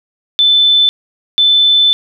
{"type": "tone pair in turn", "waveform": "sine", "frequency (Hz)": [3520, 3520], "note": ["A7", "A7"], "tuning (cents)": [0, 0], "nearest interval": "unison", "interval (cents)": 0, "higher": "neither", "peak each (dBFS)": -6, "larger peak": "neither", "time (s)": [[0.39, 0.89], [1.38, 1.93]], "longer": "second", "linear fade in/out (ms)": 0, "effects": []}